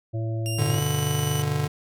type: harmonic tone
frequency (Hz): 112.1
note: A2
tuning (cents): +33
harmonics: 1 / 3 / 5 / 6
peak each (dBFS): -25 / -35 / -39 / -41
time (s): 0.13-0.81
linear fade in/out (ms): 20
type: tone with pitch glide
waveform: 15% pulse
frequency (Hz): 2794 to 2977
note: F7 to F#7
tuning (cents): 0 to +10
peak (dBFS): -24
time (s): 0.46-1.42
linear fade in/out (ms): 0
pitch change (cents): +110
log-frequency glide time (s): 0.69-0.8
type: chord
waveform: square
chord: G major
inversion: none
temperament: just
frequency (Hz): 98 / 122.5 / 147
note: G2 / B2 / D3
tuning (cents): 0 / -14 / +2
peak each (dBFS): -31 / -31 / -25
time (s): 0.58-1.68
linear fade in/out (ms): 10
effects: none